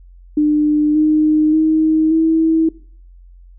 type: tone with pitch steps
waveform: sine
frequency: 300 / 307.4 / 314.9 / 322.6 Hz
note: D4 / D#4 / D#4 / E4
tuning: +37 / -21 / +21 / -37 cents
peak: -10 dBFS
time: 0.37-2.69 s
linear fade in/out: 5 ms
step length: 580 ms
effects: noise-tail reverb RT60 0.5 s tail -21 dB re dry + added 44 Hz sine -39 dBFS peak until 3.58 s